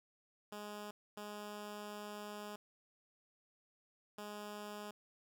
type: tone bursts at uneven times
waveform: 10% pulse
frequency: 208 Hz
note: G#3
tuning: 3 cents sharp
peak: -37 dBFS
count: 3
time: 0.52-0.91 / 1.17-2.56 / 4.18-4.91 s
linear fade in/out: 5 ms
effects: none